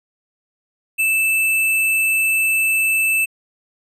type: tone with sample-and-hold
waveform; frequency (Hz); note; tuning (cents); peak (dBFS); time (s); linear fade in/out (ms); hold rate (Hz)
sine; 2637; E7; 0; -14; 0.98-3.26; 20; 11025
effects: resampled to 32000 Hz